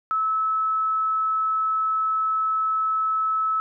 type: tone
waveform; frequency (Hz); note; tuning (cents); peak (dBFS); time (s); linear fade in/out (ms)
sine; 1300; E6; -24; -20; 0.11-3.6; 0
effects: none